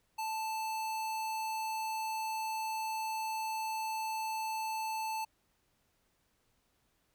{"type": "tone", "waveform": "square", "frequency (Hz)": 880, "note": "A5", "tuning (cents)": 0, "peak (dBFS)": -35, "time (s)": [0.18, 5.25], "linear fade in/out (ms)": 10, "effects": ["pink hiss -75 dBFS RMS until 7.14 s"]}